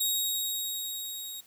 15% pulse tone with level ramp, 3778 Hz, A#7, 22 cents sharp, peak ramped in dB -18 to -31 dBFS, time 0-1.41 s, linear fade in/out 10 ms, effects white hiss -59 dBFS RMS until 1.46 s + high-pass 80 Hz 12 dB/octave

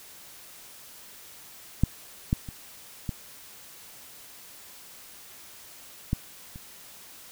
clicks, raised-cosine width 5 ms, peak -7 / -10 / -25 / -17 / -12 / -29 dBFS, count 6, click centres 1.836 / 2.329 / 2.488 / 3.092 / 6.131 / 6.559 s, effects white hiss -48 dBFS RMS until 7.31 s

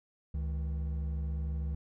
triangle tone pair together, 71 / 159.39 Hz, C#2 / D#3, +42 / +42 cents, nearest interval octave + major second, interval 1400 cents, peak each -30 / -39 dBFS, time 0.34-1.75 s, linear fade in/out 5 ms, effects none

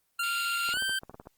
25% pulse tone with pitch glide, 1389 to 1559.1 Hz, F6 to G6, -10 to -10 cents, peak -24 dBFS, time 0.19-0.99 s, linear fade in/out 5 ms, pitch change +200 cents, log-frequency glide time 0.71-0.8 s
white band-pass noise, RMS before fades -40 dBFS, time 0.23-0.74 s, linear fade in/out 5 ms, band 2100 to 4800 Hz, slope 96 dB/octave
clicks, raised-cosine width 1 ms, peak -29 dBFS, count 10, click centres 0.69 / 0.74 / 0.771 / 0.823 / 0.895 / 1.034 / 1.096 / 1.144 / 1.199 / 1.271 s
effects white hiss -73 dBFS RMS until 1.37 s + Opus 24 kbps

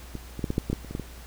clicks, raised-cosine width 3 ms, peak -21 / -21 / -13 / -14 / -10 / -14 / -12 / -27 / -23 / -17 / -19 dBFS, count 11, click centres 0.153 / 0.393 / 0.442 / 0.504 / 0.581 / 0.7 / 0.73 / 0.847 / 0.91 / 0.951 / 0.997 s, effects added 60 Hz sine -42 dBFS peak until 1.26 s + pink hiss -48 dBFS RMS until 1.26 s

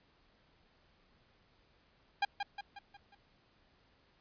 sawtooth tone with echo, 807 Hz, G#5, 50 cents flat, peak -24 dBFS, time 2.22-2.25 s, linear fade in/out 5 ms, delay 180 ms, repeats 5, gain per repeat -6 dB, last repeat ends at 3.15 s, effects pink hiss -69 dBFS RMS until 4.2 s + resampled to 11025 Hz

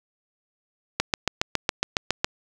click train, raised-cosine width 0.2 ms, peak -3 dBFS, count 10, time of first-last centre 1-2.245 s, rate 7.23 Hz, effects 7-bit

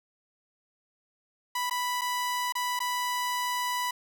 sawtooth tone with dropouts, 987.8 Hz, B5, in tune, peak -24 dBFS, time 1.55-3.91 s, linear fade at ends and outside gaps 5 ms, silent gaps 1.698-1.709 / 2.012-2.016 / 2.524-2.552 / 2.792-2.802 s, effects none

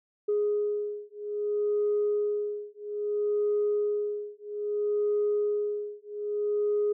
sine beating tone pair, 415.3 / 415.91 Hz, G#4 / G#4, 0 / +3 cents, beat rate 0.61 Hz, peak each -28 dBFS, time 0.28-6.93 s, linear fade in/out 10 ms, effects tanh soft clip ceiling -19 dBFS

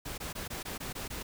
pink noise bursts, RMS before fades -39 dBFS, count 8, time 0.05-1.23 s, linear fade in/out 10 ms, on 130 ms, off 20 ms, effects none

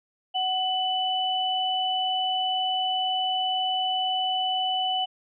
sine tone pair together, 747 / 2988 Hz, F#5 / F#7, +16 / +16 cents, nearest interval 2 octaves, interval 2400 cents, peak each -26 dBFS, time 0.34-5.06 s, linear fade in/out 20 ms, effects none

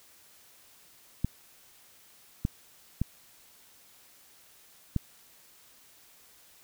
clicks, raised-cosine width 5 ms, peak -14 dBFS, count 4, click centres 1.246 / 2.451 / 3.016 / 4.963 s, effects white hiss -58 dBFS RMS until 6.63 s

